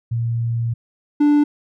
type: tone pair in turn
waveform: sine / triangle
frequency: 116.54 / 293.7 Hz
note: A#2 / D4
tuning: 0 / 0 cents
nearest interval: octave + major third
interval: 1600 cents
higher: second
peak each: -18 / -9 dBFS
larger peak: second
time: 0.11-0.74 / 1.2-1.44 s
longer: first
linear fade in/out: 10 ms
effects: none